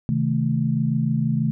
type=chord; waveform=sine; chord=A diminished; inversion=first; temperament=just; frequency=132 / 158.4 / 220 Hz; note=C3 / Eb3 / A3; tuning=+16 / +31 / 0 cents; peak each=-23 dBFS; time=0.09-1.51 s; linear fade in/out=0 ms; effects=none

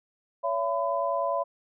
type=tone cluster; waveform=sine; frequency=563 / 673 / 1008 Hz; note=C#5 / E5 / B5; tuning=+27 / +36 / +35 cents; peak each=-29 dBFS; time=0.43-1.44 s; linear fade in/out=20 ms; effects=none

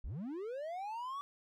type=linear sweep; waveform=triangle; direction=up; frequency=34.52 to 1155 Hz; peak=-37 dBFS; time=0.04-1.21 s; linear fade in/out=0 ms; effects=none

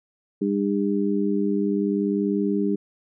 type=harmonic tone; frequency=100.6 Hz; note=G2; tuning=45 cents sharp; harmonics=2 / 3 / 4; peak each=-23 / -25 / -26 dBFS; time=0.41-2.76 s; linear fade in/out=10 ms; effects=none

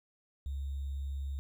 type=tone with sample-and-hold; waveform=sine; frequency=69.1 Hz; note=C#2; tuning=5 cents flat; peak=-34 dBFS; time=0.46-1.39 s; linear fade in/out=0 ms; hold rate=3675 Hz; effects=none

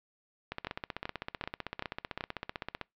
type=two click trains; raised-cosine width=0.3 ms; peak=-18 / -19 dBFS; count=5 / 37; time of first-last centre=0.67-2.208 / 0.52-2.813 s; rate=2.6 / 15.7 Hz; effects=noise-tail reverb RT60 0.2 s tail -25 dB re dry + low-pass 4000 Hz 12 dB/octave

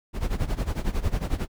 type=noise with tremolo; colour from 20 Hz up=brown; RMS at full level=-23 dBFS; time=0.13-1.48 s; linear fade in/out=50 ms; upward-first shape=sine; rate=11 Hz; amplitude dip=85%; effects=none

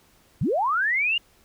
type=linear sweep; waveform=sine; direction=up; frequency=91 to 2880 Hz; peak=-20 dBFS; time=0.41-1.18 s; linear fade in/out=5 ms; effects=pink hiss -59 dBFS RMS until 1.44 s

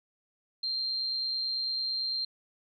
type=tone with amplitude modulation; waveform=sine; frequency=4173 Hz; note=C8; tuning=5 cents flat; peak=-27 dBFS; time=0.63-2.25 s; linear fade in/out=5 ms; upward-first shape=sine; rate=129 Hz; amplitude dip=45%; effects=none

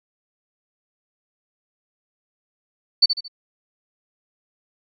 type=tone with echo; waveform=sine; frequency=4503 Hz; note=C#8; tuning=26 cents sharp; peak=-9 dBFS; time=3.02-3.06 s; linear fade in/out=10 ms; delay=74 ms; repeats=3; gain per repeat=-8 dB; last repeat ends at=3.282 s; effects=none

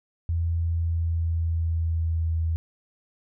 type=tone with pitch glide; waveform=sine; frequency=83.7 to 81.65 Hz; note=E2 to E2; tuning=+27 to -16 cents; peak=-22 dBFS; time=0.29-2.56 s; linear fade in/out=0 ms; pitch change=-43 cents; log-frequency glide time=0.6-2.35 s; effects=none

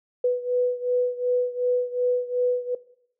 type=beating tone pair; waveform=sine; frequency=493.9 / 496.6 Hz; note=B4 / B4; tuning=0 / +9 cents; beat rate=2.7 Hz; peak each=-22 / -25 dBFS; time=0.24-2.75 s; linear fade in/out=5 ms; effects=noise-tail reverb RT60 0.7 s tail -19 dB re dry

